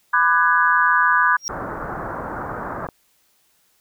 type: chord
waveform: sine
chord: G# half-diminished seventh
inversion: first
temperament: just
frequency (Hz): 996.7 / 1196.1 / 1495.1 / 1661.2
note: B5 / D6 / F#6 / G#6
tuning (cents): +16 / +31 / +18 / 0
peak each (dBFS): -19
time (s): 0.13-1.37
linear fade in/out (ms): 10
type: tone with exponential growth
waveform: triangle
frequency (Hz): 5610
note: F8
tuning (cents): +7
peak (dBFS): -17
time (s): 1.38-1.48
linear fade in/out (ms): 0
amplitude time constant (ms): 20
type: low-pass noise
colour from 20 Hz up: white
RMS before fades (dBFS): -29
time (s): 1.49-2.87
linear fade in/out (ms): 2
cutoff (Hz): 1500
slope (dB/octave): 48
type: clicks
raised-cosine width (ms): 1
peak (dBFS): -16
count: 2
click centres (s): 2.844 / 2.888
effects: white hiss -62 dBFS RMS until 3.8 s